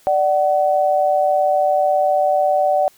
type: tone pair together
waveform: sine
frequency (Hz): 591 / 752.7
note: D5 / F#5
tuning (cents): +11 / +29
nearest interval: major third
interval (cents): 418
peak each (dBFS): -16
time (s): 0.07-2.88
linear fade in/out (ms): 0
effects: white hiss -52 dBFS RMS until 2.97 s